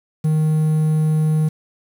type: tone with quantisation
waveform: triangle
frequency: 155.56 Hz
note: D#3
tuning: in tune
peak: -12 dBFS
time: 0.24-1.49 s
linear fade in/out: 10 ms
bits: 7
effects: none